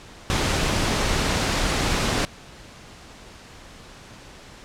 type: noise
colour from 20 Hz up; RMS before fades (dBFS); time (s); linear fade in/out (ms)
pink; -22; 0.3-2.25; 0
effects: pink hiss -44 dBFS RMS until 4.64 s + low-pass 7000 Hz 12 dB/octave